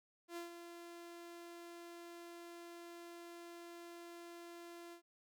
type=tone with ADSR envelope; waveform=sawtooth; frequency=342.8 Hz; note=F4; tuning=32 cents flat; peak=-39 dBFS; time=0.28-5.02 s; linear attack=86 ms; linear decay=130 ms; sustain=-8 dB; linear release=94 ms; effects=none